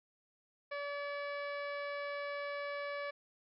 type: harmonic tone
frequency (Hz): 573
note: D5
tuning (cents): -43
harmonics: 1 / 2 / 3 / 4 / 5 / 6 / 7 / 8 / 9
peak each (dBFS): -40 / -45 / -46 / -47 / -59 / -61 / -58 / -63 / -63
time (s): 0.71-3.11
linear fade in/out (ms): 10
effects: none